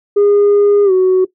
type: tone with pitch glide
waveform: sine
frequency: 408.4 to 372.3 Hz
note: G#4 to F#4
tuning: -29 to +11 cents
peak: -5 dBFS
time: 0.16-1.25 s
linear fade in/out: 10 ms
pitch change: -160 cents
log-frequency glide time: 0.84-0.92 s
effects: noise-tail reverb RT60 0.1 s tail -17 dB re dry + tanh soft clip ceiling -5 dBFS